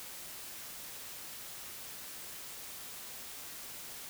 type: silence
effects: white hiss -46 dBFS RMS until 4.09 s